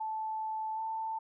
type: tone with pitch glide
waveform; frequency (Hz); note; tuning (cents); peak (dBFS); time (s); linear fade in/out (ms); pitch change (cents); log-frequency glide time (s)
sine; 875 to 887.7; A5 to A5; -10 to +15; -33; 0-1.19; 10; +25; 0.75-0.8
effects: none